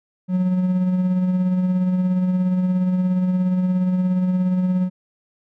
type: tone with tremolo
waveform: triangle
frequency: 183.1 Hz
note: F#3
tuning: 18 cents flat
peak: -13 dBFS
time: 0.28-4.9 s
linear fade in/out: 50 ms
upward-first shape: sine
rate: 17 Hz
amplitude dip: 35%
effects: none